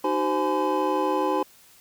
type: tone cluster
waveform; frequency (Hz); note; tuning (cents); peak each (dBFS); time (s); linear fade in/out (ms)
triangle; 308.6 / 380.6 / 517 / 843 / 1015; D#4 / F#4 / C5 / G#5 / B5; -14 / +49 / -21 / +26 / +47; -26; 0.04-1.43; 5
effects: white hiss -54 dBFS RMS until 1.8 s